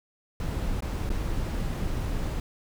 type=noise with dropouts; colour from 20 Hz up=brown; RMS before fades=-29 dBFS; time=0.4-2.4 s; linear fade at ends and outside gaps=1 ms; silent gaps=0.806-0.823 / 1.092-1.102 s; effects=none